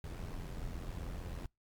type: noise with amplitude modulation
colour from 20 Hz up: brown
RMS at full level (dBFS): -39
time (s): 0.04-1.46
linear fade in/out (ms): 2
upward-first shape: sine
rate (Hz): 87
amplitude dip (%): 60
effects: noise-tail reverb RT60 0.2 s tail -26 dB re dry + MP3 96 kbps